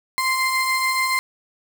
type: tone pair together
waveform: 35% pulse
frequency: 1043 / 2093 Hz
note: C6 / C7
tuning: -6 / 0 cents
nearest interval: octave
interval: 1206 cents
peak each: -20 dBFS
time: 0.18-1.19 s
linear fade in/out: 0 ms
effects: none